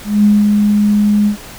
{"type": "tone with ADSR envelope", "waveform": "sine", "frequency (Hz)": 207.7, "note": "G#3", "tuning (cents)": 0, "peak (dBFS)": -5, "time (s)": [0.04, 1.37], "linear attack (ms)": 200, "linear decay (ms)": 220, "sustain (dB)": -3, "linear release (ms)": 100, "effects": ["pink hiss -33 dBFS RMS until 1.58 s"]}